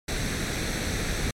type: noise with comb filter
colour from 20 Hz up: pink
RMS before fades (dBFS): -28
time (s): 0.08-1.31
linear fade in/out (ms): 5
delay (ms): 0.5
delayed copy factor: +0.55
effects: low-pass 9000 Hz 12 dB/octave + MP3 96 kbps